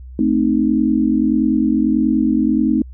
sine chord, A diminished, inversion none, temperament equal, 220 / 261.6 / 311.1 Hz, A3 / C4 / Eb4, 0 / 0 / 0 cents, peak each -17 dBFS, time 0.19-2.82 s, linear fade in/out 2 ms, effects added 63 Hz sine -32 dBFS peak until 2.93 s

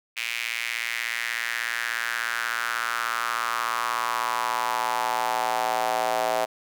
square tone with high-pass filter sweep, 58.27 Hz, A#1, in tune, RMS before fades -27 dBFS, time 0.16-6.46 s, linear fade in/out 20 ms, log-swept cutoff 2400 to 660 Hz, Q 3.8, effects none

